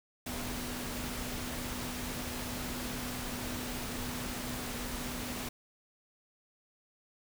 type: tone in noise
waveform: sine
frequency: 246.9 Hz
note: B3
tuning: in tune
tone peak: -42 dBFS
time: 0.26-5.49 s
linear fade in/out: 5 ms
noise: pink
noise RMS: -39 dBFS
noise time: 0.26-5.49 s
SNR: -6 dB
effects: none